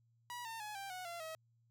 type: tone with pitch steps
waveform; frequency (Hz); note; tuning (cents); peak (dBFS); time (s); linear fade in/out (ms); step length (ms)
sawtooth; 970 / 905 / 844.4 / 787.9 / 735.1 / 685.9 / 640; B5 / A5 / G#5 / G5 / F#5 / F5 / D#5; -31 / +48 / +29 / +9 / -11 / -31 / +49; -40; 0.3-1.35; 0; 150
effects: added 116 Hz sine -70 dBFS peak until 1.7 s